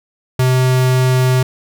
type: tone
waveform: square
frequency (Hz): 128.4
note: C3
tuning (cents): -32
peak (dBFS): -11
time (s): 0.39-1.43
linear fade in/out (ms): 5
effects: none